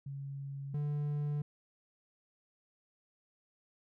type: tone pair in turn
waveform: sine / triangle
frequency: 138.59 / 146.83 Hz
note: C#3 / D3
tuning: 0 / 0 cents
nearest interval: minor second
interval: 100 cents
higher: second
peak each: -39 / -30 dBFS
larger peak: second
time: 0.06-0.74 / 0.74-1.42 s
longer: neither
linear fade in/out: 5 ms
effects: none